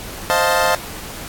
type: chord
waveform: 25% pulse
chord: F dominant seventh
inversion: second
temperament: equal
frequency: 523.3 / 622.3 / 698.5 / 880 Hz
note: C5 / Eb5 / F5 / A5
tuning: 0 / 0 / 0 / 0 cents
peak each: -16 dBFS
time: 0.3-0.75 s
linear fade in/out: 0 ms
effects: pink hiss -32 dBFS RMS until 1.28 s + AAC 64 kbps